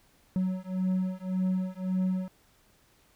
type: beating tone pair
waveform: triangle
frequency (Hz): 185 / 186.8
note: F#3 / F#3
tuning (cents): 0 / +17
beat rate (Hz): 1.8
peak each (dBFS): -28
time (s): 0.36-2.28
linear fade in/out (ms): 0
effects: pink hiss -64 dBFS RMS until 3.15 s